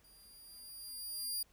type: tone with level ramp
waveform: 15% pulse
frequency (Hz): 4799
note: D8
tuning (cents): +37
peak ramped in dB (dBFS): -55 to -28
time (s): 0.04-1.43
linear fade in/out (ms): 5
effects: added 49 Hz sine -70 dBFS peak until 1.52 s + pink hiss -70 dBFS RMS until 1.52 s